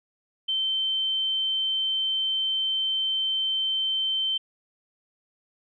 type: tone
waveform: sine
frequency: 3100 Hz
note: G7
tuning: 20 cents flat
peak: -23 dBFS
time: 0.48-4.38 s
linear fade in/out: 10 ms
effects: none